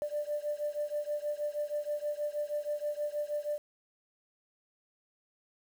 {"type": "beating tone pair", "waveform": "sine", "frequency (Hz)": [589, 595.3], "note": ["D5", "D5"], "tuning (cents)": [5, 23], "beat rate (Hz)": 6.3, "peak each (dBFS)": [-34, -35], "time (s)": [0.02, 3.58], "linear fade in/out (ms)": 0, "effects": ["tanh soft clip ceiling -24 dBFS", "9-bit"]}